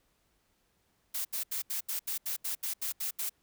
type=noise bursts; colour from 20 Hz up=blue; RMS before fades=-34 dBFS; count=12; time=1.14-3.296 s; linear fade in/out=10 ms; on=110 ms; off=76 ms; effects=pink hiss -73 dBFS RMS until 3.42 s